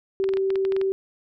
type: tone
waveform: sine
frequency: 386 Hz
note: G4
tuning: 27 cents flat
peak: -20 dBFS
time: 0.2-0.92 s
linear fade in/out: 0 ms
type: clicks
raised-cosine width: 0.3 ms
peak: -19 dBFS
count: 10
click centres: 0.241 / 0.29 / 0.337 / 0.371 / 0.504 / 0.557 / 0.651 / 0.722 / 0.765 / 0.814 s
effects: none